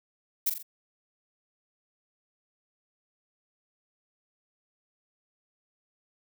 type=noise with echo; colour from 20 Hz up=violet; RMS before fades=-25 dBFS; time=0.46-0.5 s; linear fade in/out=10 ms; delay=43 ms; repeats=3; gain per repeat=-6 dB; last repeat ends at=0.629 s; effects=none